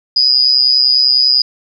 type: tone with amplitude modulation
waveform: sine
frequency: 4948 Hz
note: D#8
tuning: 10 cents flat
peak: -4 dBFS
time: 0.16-1.42 s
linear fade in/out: 5 ms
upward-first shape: sine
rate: 130 Hz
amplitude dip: 85%
effects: none